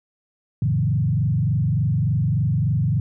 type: tone with frequency modulation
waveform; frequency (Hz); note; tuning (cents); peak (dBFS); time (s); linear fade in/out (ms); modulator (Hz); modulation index
sine; 130.3; C3; -7; -17; 0.62-3; 2; 23.4; 1.5
effects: none